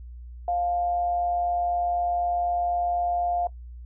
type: tone with amplitude modulation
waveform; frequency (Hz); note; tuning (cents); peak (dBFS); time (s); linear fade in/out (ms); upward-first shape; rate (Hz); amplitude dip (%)
sine; 702; F5; +9; -21; 0.48-3.47; 2; sine; 164; 35
effects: noise-tail reverb RT60 0.1 s tail -19 dB re dry + added 60 Hz sine -38 dBFS peak until 3.85 s